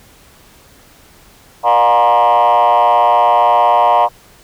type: tone with frequency modulation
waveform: sine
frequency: 830.6 Hz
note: G#5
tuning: in tune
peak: -5 dBFS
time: 1.63-4.09 s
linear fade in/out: 50 ms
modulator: 117 Hz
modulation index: 1.9
effects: tanh soft clip ceiling -6 dBFS + pink hiss -45 dBFS RMS until 4.43 s